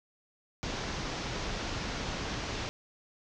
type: low-pass noise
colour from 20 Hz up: pink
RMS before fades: -36 dBFS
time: 0.63-2.69 s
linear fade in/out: 0 ms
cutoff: 6400 Hz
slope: 48 dB/octave
effects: none